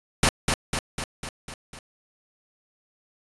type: noise with echo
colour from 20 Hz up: pink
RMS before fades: -18 dBFS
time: 0.23-0.29 s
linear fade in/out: 2 ms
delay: 250 ms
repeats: 6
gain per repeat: -4 dB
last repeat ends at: 1.79 s
effects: resampled to 24000 Hz